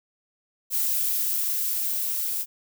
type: noise with level ramp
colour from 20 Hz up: violet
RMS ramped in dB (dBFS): -24 to -28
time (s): 0.7-2.46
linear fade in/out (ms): 50
effects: none